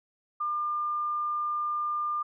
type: tone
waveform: sine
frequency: 1200 Hz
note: D6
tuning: 37 cents sharp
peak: -27 dBFS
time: 0.4-2.23 s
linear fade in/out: 10 ms
effects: none